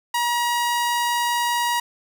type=tone; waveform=sawtooth; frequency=955 Hz; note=A#5; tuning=42 cents sharp; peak=-16 dBFS; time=0.14-1.8 s; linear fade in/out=5 ms; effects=none